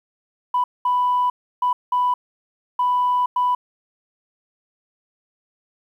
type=tone bursts at uneven times; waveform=sine; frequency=990 Hz; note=B5; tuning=4 cents sharp; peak=-15 dBFS; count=6; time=0.54-0.64 / 0.85-1.3 / 1.62-1.73 / 1.92-2.14 / 2.79-3.26 / 3.36-3.55 s; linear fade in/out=5 ms; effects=tanh soft clip ceiling -12 dBFS + 9-bit